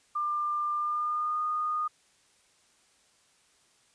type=tone with pitch glide; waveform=sine; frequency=1195 to 1228.6 Hz; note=D6 to D#6; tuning=+30 to -22 cents; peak=-27 dBFS; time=0.15-1.88 s; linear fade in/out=10 ms; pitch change=+48 cents; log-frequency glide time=0.75-1.42 s; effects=white hiss -65 dBFS RMS until 3.94 s + resampled to 22050 Hz